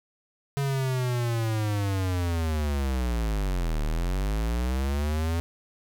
square linear two-way sweep, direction down then up, 140.8 to 36.71 to 84.8 Hz, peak -25 dBFS, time 0.57-5.4 s, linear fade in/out 0 ms, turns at 3.82 s, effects none

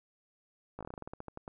slowing click train, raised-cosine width 1 ms, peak -28 dBFS, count 15, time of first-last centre 0.79-1.479 s, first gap 17 ms, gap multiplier 1.15, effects none

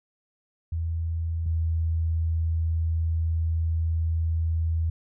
sine tone pair in turn, 82.41 / 81.65 Hz, E2 / E2, 0 / -16 cents, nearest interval unison, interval 16 cents, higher first, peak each -25 / -22 dBFS, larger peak second, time 0.72-1.46 / 1.46-4.9 s, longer second, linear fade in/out 5 ms, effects none

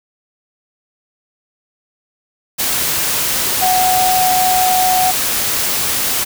sine tone in noise, 740 Hz, F#5, in tune, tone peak -12 dBFS, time 3.61-5.12 s, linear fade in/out 20 ms, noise white, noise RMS -17 dBFS, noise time 2.58-6.25 s, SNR +2 dB, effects none

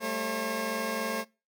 15% pulse tone cluster, 199.1 / 222.7 / 540 Hz, G3 / A3 / C#5, +27 / +21 / -45 cents, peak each -34 / -27 / -26 dBFS, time 0-1.25 s, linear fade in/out 50 ms, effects noise-tail reverb RT60 0.3 s tail -24 dB re dry

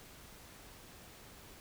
silence, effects pink hiss -55 dBFS RMS until 1.6 s

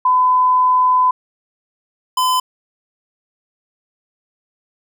sine / square tone pair in turn, 1009 / 1016 Hz, B5 / B5, +37 / +49 cents, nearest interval unison, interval 12 cents, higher second, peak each -10 / -14 dBFS, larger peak first, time 0.05-1.11 / 2.17-2.4 s, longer first, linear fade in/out 5 ms, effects none

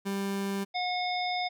30% pulse tone, 197.3 Hz, G3, 11 cents sharp, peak -27 dBFS, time 0.05-0.65 s, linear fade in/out 20 ms
harmonic tone, 724 Hz, F#5, 38 cents flat, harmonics 1 / 3 / 5 / 7, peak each -30 / -35 / -37 / -38 dBFS, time 0.74-1.49 s, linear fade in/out 20 ms
effects none

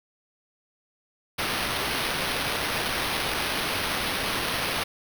white noise with sample-and-hold, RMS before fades -28 dBFS, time 1.38-4.84 s, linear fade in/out 10 ms, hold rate 7350 Hz, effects none

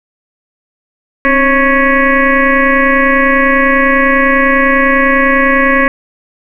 sine tone with frequency modulation, 1105 Hz, C#6, 6 cents flat, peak -6 dBFS, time 1.25-5.88 s, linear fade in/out 0 ms, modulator 280 Hz, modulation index 3.8, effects 8-bit

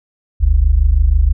sine tone pair together, 44.66 / 70.9 Hz, F1 / C#2, +39 / +40 cents, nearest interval minor sixth, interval 801 cents, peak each -11 dBFS, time 0.4-1.33 s, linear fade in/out 20 ms, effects none

